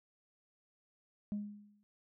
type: tone with exponential decay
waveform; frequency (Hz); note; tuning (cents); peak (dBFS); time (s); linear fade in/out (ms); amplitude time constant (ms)
sine; 206.6; G#3; -9; -31; 1.32-1.83; 0; 110
effects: tanh soft clip ceiling -32 dBFS